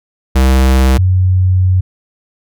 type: tone pair in turn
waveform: square / sine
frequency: 65.41 / 92.5 Hz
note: C2 / F#2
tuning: 0 / 0 cents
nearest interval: tritone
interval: 600 cents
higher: second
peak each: -7 dBFS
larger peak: neither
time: 0.35-0.98 / 0.98-1.81 s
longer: second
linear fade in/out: 10 ms
effects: none